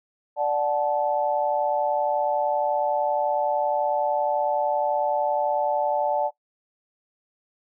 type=chord; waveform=sine; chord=D major; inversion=none; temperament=equal with one note detuned; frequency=587.3 / 740 / 870.9 Hz; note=D5 / F#5 / A5; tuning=0 / 0 / -18 cents; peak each=-24 / -26 / -25 dBFS; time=0.36-6.31 s; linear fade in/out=50 ms; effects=noise-tail reverb RT60 0.1 s tail -19 dB re dry